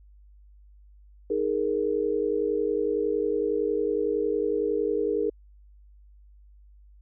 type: chord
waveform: sine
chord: D# suspended fourth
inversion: none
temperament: equal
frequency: 311.1 / 415.3 / 466.2 Hz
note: D#4 / G#4 / A#4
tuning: 0 / 0 / 0 cents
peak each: -31 / -26 / -27 dBFS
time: 1.3-5.3 s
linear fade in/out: 5 ms
effects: added 50 Hz sine -50 dBFS peak until 7.01 s